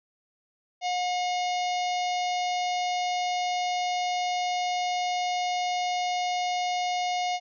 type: harmonic tone with a mistuned harmonic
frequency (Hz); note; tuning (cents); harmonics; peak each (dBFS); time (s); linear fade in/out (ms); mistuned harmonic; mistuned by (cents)
720; F#5; -47; 1 / 3 / 4 / 5 / 6 / 7 / 8 / 9; -26 / -36 / -38 / -40 / -42 / -43 / -44 / -45; 0.81-7.4; 50; 7; -18
effects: none